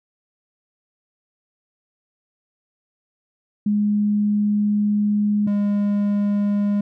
sine / triangle tone pair in turn, 207.7 / 204.2 Hz, G#3 / G#3, 0 / -29 cents, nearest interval unison, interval 29 cents, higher first, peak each -16 / -15 dBFS, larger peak second, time 3.66-5.47 / 5.47-6.81 s, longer first, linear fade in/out 5 ms, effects none

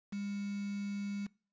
sine tone with quantisation, 201.8 Hz, G#3, 49 cents flat, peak -36 dBFS, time 0.12-1.27 s, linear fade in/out 10 ms, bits 8, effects noise-tail reverb RT60 0.4 s tail -24 dB re dry + resampled to 16000 Hz

